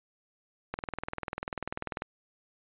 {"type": "click train", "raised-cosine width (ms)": 0.5, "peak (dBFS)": -18, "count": 27, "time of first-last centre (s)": [0.74, 2.021], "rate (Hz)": 20.3, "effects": ["resampled to 8000 Hz"]}